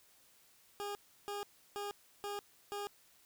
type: tone bursts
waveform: 20% pulse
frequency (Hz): 407.9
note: G#4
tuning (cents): -31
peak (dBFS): -34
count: 5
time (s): 0.8-2.87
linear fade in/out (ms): 0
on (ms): 150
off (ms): 330
effects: white hiss -66 dBFS RMS until 3.25 s